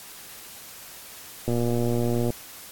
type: click train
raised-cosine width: 2 ms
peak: -13 dBFS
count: 99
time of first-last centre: 1.48-2.304 s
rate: 119 Hz
effects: white hiss -43 dBFS RMS until 2.71 s + AAC 64 kbps